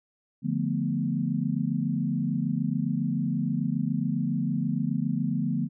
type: chord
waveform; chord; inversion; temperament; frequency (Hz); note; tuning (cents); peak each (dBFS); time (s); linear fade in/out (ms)
sine; B half-diminished seventh; first; equal; 146.83 / 174.61 / 220 / 246.9; D3 / F3 / A3 / B3; 0 / 0 / 0 / 0; -30; 0.42-5.69; 50
effects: none